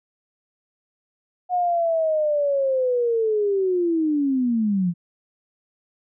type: linear sweep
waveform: sine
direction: down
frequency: 729 to 167.3 Hz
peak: -18 dBFS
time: 1.49-4.94 s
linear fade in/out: 50 ms
effects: none